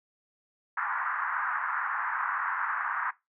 white band-pass noise, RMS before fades -31 dBFS, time 0.77-3.11 s, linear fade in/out 5 ms, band 920 to 1700 Hz, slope 48 dB/octave, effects noise-tail reverb RT60 0.2 s tail -19 dB re dry

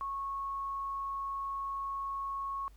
sine tone, 1100 Hz, C#6, 14 cents flat, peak -34 dBFS, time 0.01-2.68 s, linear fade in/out 0 ms, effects added 50 Hz sine -54 dBFS peak until 2.76 s + pink hiss -68 dBFS RMS until 2.76 s

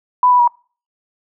sine tone with pitch steps, 995 / 987 / 960 Hz, B5 / B5 / B5, +13 / -1 / -49 cents, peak -8 dBFS, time 0.23-0.476 s, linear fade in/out 2 ms, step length 82 ms, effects noise-tail reverb RT60 0.4 s tail -26 dB re dry

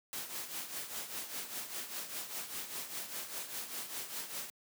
white noise with tremolo, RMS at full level -39 dBFS, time 0.13-4.5 s, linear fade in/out 0 ms, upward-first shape triangle, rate 5 Hz, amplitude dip 70%, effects high-pass 150 Hz 12 dB/octave

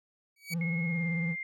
sawtooth tone with exponential growth, 2266 Hz, C#7, 37 cents sharp, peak -28 dBFS, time 0.36-0.54 s, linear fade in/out 5 ms, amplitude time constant 39 ms
triangle tone with vibrato, 168.1 Hz, E3, 34 cents sharp, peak -27 dBFS, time 0.5-1.36 s, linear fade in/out 50 ms, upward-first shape sine, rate 18 Hz, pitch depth 60 cents each way
sine tone with pitch glide, 2165 to 2106 Hz, C#7 to C7, -41 to +11 cents, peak -34 dBFS, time 0.61-1.43 s, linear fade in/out 2 ms, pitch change -48 cents, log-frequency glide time 0.84-1.08 s
effects none

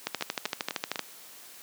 two click trains, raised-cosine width 0.2 ms, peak -14 / -11 dBFS, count 4 / 13, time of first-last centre 0.21-0.958 / 0.07-0.993 s, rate 4.01 / 13 Hz, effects white hiss -49 dBFS RMS until 1.62 s + high-pass 200 Hz 12 dB/octave

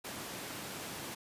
pink high-pass noise, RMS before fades -43 dBFS, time 0.04-1.15 s, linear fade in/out 10 ms, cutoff 150 Hz, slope 12 dB/octave, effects resampled to 32000 Hz

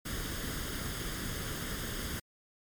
pink noise with comb filter, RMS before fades -37 dBFS, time 0.05-2.2 s, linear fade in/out 10 ms, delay 0.6 ms, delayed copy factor +0.6, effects MP3 96 kbps

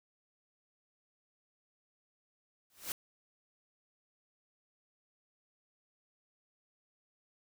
white noise with exponential growth, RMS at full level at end -34 dBFS, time 2.7-2.92 s, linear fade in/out 1 ms, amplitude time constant 46 ms, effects none

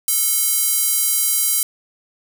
square tone with high-pass filter, 440 Hz, A4, in tune, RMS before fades -18 dBFS, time 0.08-1.63 s, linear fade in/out 2 ms, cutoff 9600 Hz, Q 0.91, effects none

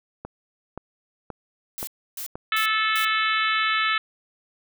click train, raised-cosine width 1 ms, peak -19 dBFS, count 5, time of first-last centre 0.25-2.355 s, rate 1.9 Hz
blue noise bursts, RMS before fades -33 dBFS, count 4, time 1.78-3.048 s, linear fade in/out 0 ms, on 92 ms, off 300 ms
harmonic tone, 436.5 Hz, A4, 14 cents flat, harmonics 3 / 4 / 5 / 6 / 7 / 8 / 9, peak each -24 / -26 / -28 / -30 / -31 / -32 / -33 dBFS, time 2.52-3.98 s, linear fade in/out 2 ms
effects none

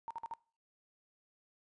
sine tone bursts, 917 Hz, A#5, 29 cents flat, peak -38 dBFS, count 4, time 0.08-0.337 s, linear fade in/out 0 ms, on 26 ms, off 51 ms, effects noise-tail reverb RT60 0.4 s tail -23 dB re dry + resampled to 22050 Hz

